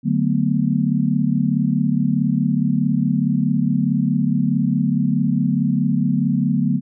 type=chord; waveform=sine; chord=B minor seventh; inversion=first; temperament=just; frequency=148.16 / 185.21 / 222.2 / 246.9 Hz; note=D3 / F#3 / A3 / B3; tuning=+16 / +2 / +17 / 0 cents; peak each=-21 dBFS; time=0.03-6.81 s; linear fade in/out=50 ms; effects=none